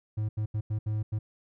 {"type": "tone bursts at uneven times", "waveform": "triangle", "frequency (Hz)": 107.3, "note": "A2", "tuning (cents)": -43, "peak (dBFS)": -25, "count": 6, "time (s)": [[0.17, 0.29], [0.37, 0.46], [0.54, 0.61], [0.7, 0.79], [0.86, 1.03], [1.12, 1.19]], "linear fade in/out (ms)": 10, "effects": []}